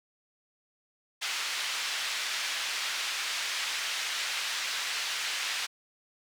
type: band-pass noise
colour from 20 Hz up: pink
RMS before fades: -33 dBFS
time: 1.21-5.67 s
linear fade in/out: 20 ms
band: 1900 to 5400 Hz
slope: 12 dB/octave
effects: none